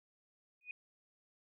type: tone with exponential growth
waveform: sine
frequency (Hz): 2479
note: D#7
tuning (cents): -7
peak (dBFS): -38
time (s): 0.61-0.71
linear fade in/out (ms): 2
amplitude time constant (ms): 21
effects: none